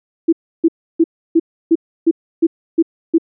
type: tone bursts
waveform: sine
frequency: 329.6 Hz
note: E4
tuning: in tune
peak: -7 dBFS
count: 9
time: 0.28-3.183 s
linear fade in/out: 10 ms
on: 47 ms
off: 310 ms
effects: none